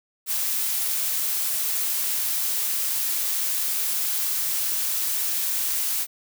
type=noise; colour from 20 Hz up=blue; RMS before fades=-25 dBFS; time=0.26-6.07 s; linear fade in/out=50 ms; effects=none